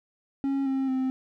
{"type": "tone with pitch steps", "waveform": "triangle", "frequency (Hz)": [274, 267.4, 261], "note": ["C#4", "C4", "C4"], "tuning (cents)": [-20, 38, -4], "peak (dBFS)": -22, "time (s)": [0.44, 1.1], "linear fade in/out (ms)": 0, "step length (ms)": 220, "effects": []}